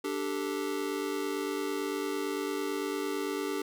square chord, D suspended fourth, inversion none, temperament just, 293.7 / 391.6 / 440.5 Hz, D4 / G4 / A4, 0 / -2 / +2 cents, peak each -36 / -35 / -38 dBFS, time 0.04-3.62 s, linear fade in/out 5 ms, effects none

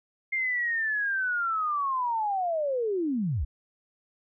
sine linear sweep, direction down, 2121 to 51.91 Hz, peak -25 dBFS, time 0.32-3.45 s, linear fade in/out 10 ms, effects none

